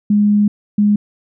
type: tone pair in turn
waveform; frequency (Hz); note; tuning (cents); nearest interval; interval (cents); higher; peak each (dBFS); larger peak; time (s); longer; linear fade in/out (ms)
sine; 207.1 / 207.1; G#3 / G#3; -5 / -5; unison; 0; neither; -9; neither; 0.1-0.48 / 0.78-0.96; first; 5
effects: none